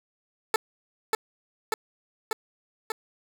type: tone with echo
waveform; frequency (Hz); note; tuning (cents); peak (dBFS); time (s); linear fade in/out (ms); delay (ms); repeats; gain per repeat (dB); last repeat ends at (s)
15% pulse; 440; A4; 0; -13; 0.54-0.56; 2; 590; 4; -2; 2.92
effects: none